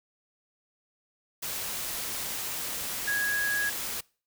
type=tone in noise; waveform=sine; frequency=1658 Hz; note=G#6; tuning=3 cents flat; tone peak=-26 dBFS; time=3.07-3.7 s; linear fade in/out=10 ms; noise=white; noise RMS=-34 dBFS; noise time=1.42-4.01 s; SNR=+5 dB; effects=noise-tail reverb RT60 0.4 s tail -25 dB re dry